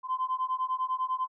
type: beating tone pair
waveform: sine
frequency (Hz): 1025 / 1035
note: C6 / C6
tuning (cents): -36 / -19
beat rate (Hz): 10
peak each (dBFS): -30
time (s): 0.03-1.28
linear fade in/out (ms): 50
effects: tanh soft clip ceiling -21 dBFS